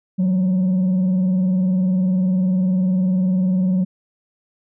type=tone with vibrato; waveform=sine; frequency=185.4 Hz; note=F#3; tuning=4 cents sharp; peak=-12 dBFS; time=0.18-3.85 s; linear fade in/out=20 ms; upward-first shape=square; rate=20 Hz; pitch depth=55 cents each way; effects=tanh soft clip ceiling -14 dBFS